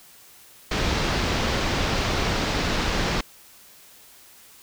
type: low-pass noise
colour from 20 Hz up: pink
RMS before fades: -24 dBFS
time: 0.71-3.21 s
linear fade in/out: 5 ms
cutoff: 5600 Hz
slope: 24 dB/octave
effects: white hiss -50 dBFS RMS until 4.62 s

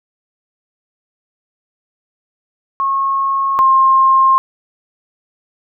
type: tone pair in turn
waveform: sine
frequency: 1089 / 1062.9 Hz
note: C#6 / C6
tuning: -31 / +27 cents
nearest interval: unison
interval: 42 cents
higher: first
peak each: -13 / -7 dBFS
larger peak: second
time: 2.8-3.59 / 3.59-4.38 s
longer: neither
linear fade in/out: 0 ms
effects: none

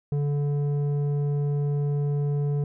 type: tone with low-pass filter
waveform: square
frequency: 144.5 Hz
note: D3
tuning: 28 cents flat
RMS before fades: -25 dBFS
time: 0.12-2.64 s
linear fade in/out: 2 ms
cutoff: 390 Hz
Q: 0.99
effects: none

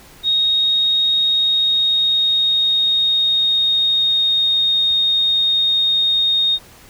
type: tone with pitch glide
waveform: sine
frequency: 3739 to 3705 Hz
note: A#7 to A#7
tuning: +4 to -11 cents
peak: -13 dBFS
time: 0.23-6.59 s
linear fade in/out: 50 ms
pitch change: -15 cents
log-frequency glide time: 1.19-4.69 s
effects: pink hiss -44 dBFS RMS until 6.89 s

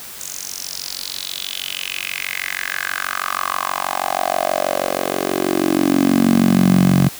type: tone with high-pass filter sweep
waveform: 10% pulse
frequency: 46.25 Hz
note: F#1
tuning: in tune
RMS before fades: -19 dBFS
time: 0.19-7.09 s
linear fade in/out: 10 ms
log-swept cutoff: 7000 to 150 Hz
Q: 4.2
effects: white hiss -34 dBFS RMS until 7.19 s

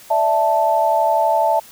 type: chord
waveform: sine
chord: D suspended second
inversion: none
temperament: equal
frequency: 587.3 / 659.3 / 880 Hz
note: D5 / E5 / A5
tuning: 0 / 0 / 0 cents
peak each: -22 / -17 / -16 dBFS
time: 0.1-1.6 s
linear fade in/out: 10 ms
effects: white hiss -43 dBFS RMS until 1.71 s

